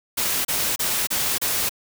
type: noise bursts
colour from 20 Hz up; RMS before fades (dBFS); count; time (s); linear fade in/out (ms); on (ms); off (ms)
white; -23; 5; 0.17-1.694; 10; 280; 31
effects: none